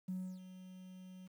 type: tone with ADSR envelope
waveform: triangle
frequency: 185 Hz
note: F#3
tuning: in tune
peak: -33 dBFS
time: 0.08-1.28 s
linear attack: 11 ms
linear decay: 300 ms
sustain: -15 dB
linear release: 15 ms
effects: tanh soft clip ceiling -35 dBFS + 11-bit